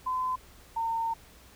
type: tone pair in turn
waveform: sine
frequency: 1021 / 911.2 Hz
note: C6 / A#5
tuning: -43 / -40 cents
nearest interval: major second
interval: 197 cents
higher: first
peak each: -27 dBFS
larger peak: neither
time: 0.06-0.36 / 0.76-1.14 s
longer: second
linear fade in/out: 10 ms
effects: added 60 Hz sine -57 dBFS peak until 1.55 s + pink hiss -55 dBFS RMS until 1.55 s